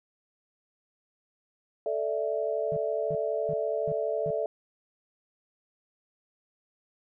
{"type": "chord", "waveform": "sine", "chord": "A suspended fourth", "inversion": "none", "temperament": "equal", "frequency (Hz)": [440, 587.3, 659.3], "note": ["A4", "D5", "E5"], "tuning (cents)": [0, 0, 0], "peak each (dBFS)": -31, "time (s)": [1.86, 4.46], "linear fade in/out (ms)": 2}
{"type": "tone bursts", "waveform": "triangle", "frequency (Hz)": 155.56, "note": "D#3", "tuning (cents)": 0, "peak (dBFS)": -32, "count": 5, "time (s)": [2.72, 4.305], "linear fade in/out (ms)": 0, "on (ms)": 45, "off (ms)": 340}
{"effects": []}